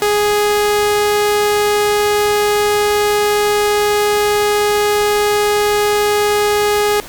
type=tone; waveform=sawtooth; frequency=415.3 Hz; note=G#4; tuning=in tune; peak=-8 dBFS; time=0.02-7 s; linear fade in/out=0 ms; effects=pink hiss -33 dBFS RMS until 7.08 s